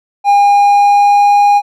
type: tone with pitch glide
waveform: triangle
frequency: 810 to 816.6 Hz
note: G#5 to G#5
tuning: -43 to -29 cents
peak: -3 dBFS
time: 0.24-1.62 s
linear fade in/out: 50 ms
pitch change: +14 cents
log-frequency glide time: 0.38-1.41 s
effects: none